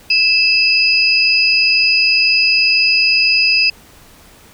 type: tone pair together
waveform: sine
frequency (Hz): 2628 / 4961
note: E7 / D#8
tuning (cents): -6 / -6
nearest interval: major seventh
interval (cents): 1100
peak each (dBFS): -12 / -13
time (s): 0.1-3.7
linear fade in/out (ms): 5
effects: pink hiss -44 dBFS RMS until 4.53 s